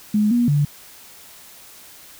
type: tone with pitch steps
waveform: sine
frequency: 210.6 / 240.1 / 145.5 Hz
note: G#3 / B3 / D3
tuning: +24 / -49 / -16 cents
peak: -14 dBFS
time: 0.14-0.65 s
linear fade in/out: 5 ms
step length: 170 ms
effects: white hiss -44 dBFS RMS until 2.19 s